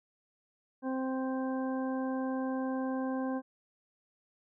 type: harmonic tone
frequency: 261.6 Hz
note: C4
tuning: in tune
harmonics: 1 / 2 / 3 / 4 / 6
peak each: -32 / -38 / -42 / -44 / -48 dBFS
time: 0.82-3.42 s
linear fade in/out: 50 ms
effects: none